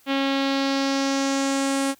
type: tone with low-pass filter sweep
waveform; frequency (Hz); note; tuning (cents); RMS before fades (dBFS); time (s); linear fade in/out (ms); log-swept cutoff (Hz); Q
sawtooth; 273.2; C#4; -25; -23; 0.06-1.95; 50; 3200 to 9600; 2.3
effects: white hiss -57 dBFS RMS until 1.99 s